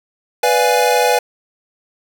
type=chord; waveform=square; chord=B diminished seventh; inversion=none; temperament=equal; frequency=493.9 / 587.3 / 698.5 / 830.6 Hz; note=B4 / D5 / F5 / Ab5; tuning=0 / 0 / 0 / 0 cents; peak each=-16 / -21 / -20 / -17 dBFS; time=0.43-1.19 s; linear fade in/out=5 ms; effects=none